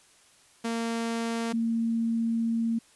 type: tone pair in turn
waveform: sawtooth / sine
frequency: 230 / 228.9 Hz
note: A#3 / A#3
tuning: -23 / -31 cents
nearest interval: unison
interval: 8 cents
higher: first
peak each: -24 dBFS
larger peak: neither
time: 0.64-1.53 / 1.53-2.79 s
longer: second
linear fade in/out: 10 ms
effects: white hiss -59 dBFS RMS until 2.95 s + resampled to 24000 Hz